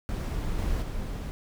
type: noise with level steps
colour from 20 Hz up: brown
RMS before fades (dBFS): -30 / -28 / -33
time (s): 0.09-1.31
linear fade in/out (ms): 0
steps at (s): 0.58 / 0.82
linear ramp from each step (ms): 5
effects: none